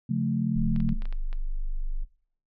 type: chord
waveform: sine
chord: Db augmented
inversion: none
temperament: equal with one note detuned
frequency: 138.59 / 178.08 / 220 Hz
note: Db3 / F3 / A3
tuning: 0 / +34 / 0 cents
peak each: -28 dBFS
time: 0.09-0.94 s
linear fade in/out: 10 ms
type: tone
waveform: sine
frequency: 24.5 Hz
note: G0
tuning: in tune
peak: -25 dBFS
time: 0.55-2.05 s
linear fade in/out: 20 ms
type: clicks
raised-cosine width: 0.3 ms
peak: -29 dBFS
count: 7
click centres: 0.762 / 0.803 / 0.891 / 1.021 / 1.055 / 1.126 / 1.329 s
effects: noise-tail reverb RT60 0.5 s tail -18 dB re dry